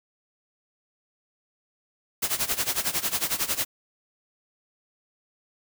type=noise with tremolo; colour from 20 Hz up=white; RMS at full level=-24 dBFS; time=2.22-3.65 s; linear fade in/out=10 ms; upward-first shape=sine; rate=11 Hz; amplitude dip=85%; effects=none